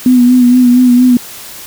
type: tone with vibrato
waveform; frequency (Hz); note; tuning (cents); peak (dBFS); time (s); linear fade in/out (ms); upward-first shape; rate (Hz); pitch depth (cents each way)
sine; 248; B3; +7; -3; 0.06-1.17; 2; sine; 4.3; 37
effects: white hiss -29 dBFS RMS until 1.66 s